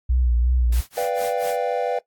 sine tone with vibrato, 60.8 Hz, B1, 26 cents flat, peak -16 dBFS, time 0.09-0.81 s, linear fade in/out 10 ms, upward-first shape sine, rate 2.8 Hz, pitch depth 59 cents each way
white noise with tremolo, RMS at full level -35 dBFS, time 0.72-1.57 s, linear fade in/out 5 ms, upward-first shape sine, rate 4.3 Hz, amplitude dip 100%
triangle chord, G dominant seventh, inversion first, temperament equal, 493.9 / 587.3 / 698.5 / 784 Hz, B4 / D5 / F5 / G5, 0 / 0 / 0 / 0 cents, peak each -22 / -25 / -25 / -26 dBFS, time 0.97-1.99 s, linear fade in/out 5 ms
effects noise-tail reverb RT60 0.1 s tail -18 dB re dry + AAC 64 kbps

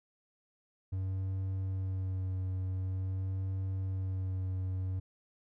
triangle tone with vibrato, 94.3 Hz, F#2, 33 cents sharp, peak -30 dBFS, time 0.92-5 s, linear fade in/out 10 ms, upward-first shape sine, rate 0.47 Hz, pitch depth 19 cents each way, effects none

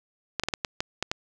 clicks, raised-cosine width 0.2 ms, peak -9 dBFS, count 8, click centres 0.397 / 0.436 / 0.486 / 0.538 / 0.648 / 0.805 / 1.026 / 1.115 s, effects none

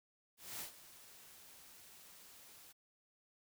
white noise with ADSR envelope, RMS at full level -44 dBFS, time 0.37-2.73 s, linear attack 230 ms, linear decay 110 ms, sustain -15 dB, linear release 21 ms, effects none

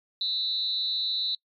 sine tone with amplitude modulation, 3951 Hz, B7, in tune, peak -21 dBFS, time 0.21-1.35 s, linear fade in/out 2 ms, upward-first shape sine, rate 273 Hz, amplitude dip 90%, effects noise-tail reverb RT60 0.1 s tail -25 dB re dry + MP3 64 kbps

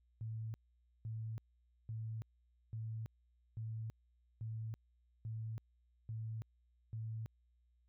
sine tone bursts, 111.3 Hz, A2, 20 cents sharp, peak -40 dBFS, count 9, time 0.21-7.26 s, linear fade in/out 0 ms, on 330 ms, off 510 ms, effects added 60 Hz sine -70 dBFS peak until 7.88 s

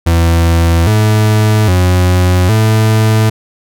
40% pulse tone with pitch steps, 83.8 / 107.5 / 90.5 / 109.5 Hz, E2 / A2 / F#2 / A2, +29 / -40 / -38 / -8 cents, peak -6 dBFS, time 0.06-3.3 s, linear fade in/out 10 ms, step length 810 ms, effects none

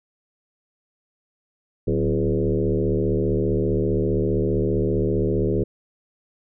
sine tone with frequency modulation, 260.8 Hz, C4, 5 cents flat, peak -18 dBFS, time 1.87-5.64 s, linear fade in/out 10 ms, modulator 75.2 Hz, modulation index 2.9, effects none

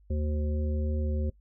harmonic tone with a mistuned harmonic, 75.1 Hz, D2, 39 cents sharp, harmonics 1 / 3 / 5 / 7, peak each -27 / -36 / -40 / -41 dBFS, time 0.1-1.3 s, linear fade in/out 5 ms, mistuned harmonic 1, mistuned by +22 cents, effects noise-tail reverb RT60 0.1 s tail -20 dB re dry + added 50 Hz sine -56 dBFS peak until 1.4 s

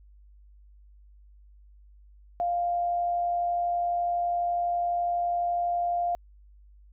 sine tone with amplitude modulation, 698.5 Hz, F5, in tune, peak -23 dBFS, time 2.4-6.15 s, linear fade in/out 0 ms, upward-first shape sine, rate 112 Hz, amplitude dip 25%, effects added 50 Hz sine -51 dBFS peak until 6.92 s

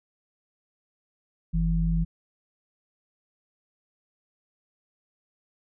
sine tone pair together, 47.85 / 164.81 Hz, G1 / E3, -41 / 0 cents, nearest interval octave + major sixth, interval 2141 cents, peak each -24 dBFS, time 1.53-2.05 s, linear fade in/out 20 ms, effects none

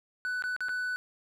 triangle tone with dropouts, 1492 Hz, F#6, 14 cents sharp, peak -28 dBFS, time 0.25-0.96 s, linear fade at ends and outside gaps 0 ms, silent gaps 0.423-0.439 / 0.564-0.606 / 0.685-0.692 s, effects none

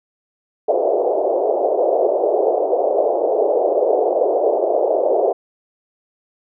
white band-pass noise, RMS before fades -17 dBFS, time 0.68-5.33 s, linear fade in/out 5 ms, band 380 to 690 Hz, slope 48 dB/octave, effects none

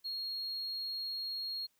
triangle tone, 4279 Hz, C8, 38 cents sharp, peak -34 dBFS, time 0.04-1.67 s, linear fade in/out 20 ms, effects tanh soft clip ceiling -32 dBFS + white hiss -75 dBFS RMS until 1.79 s

